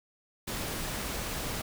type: noise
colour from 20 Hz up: pink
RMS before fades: -35 dBFS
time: 0.47-1.62 s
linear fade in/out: 10 ms
effects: none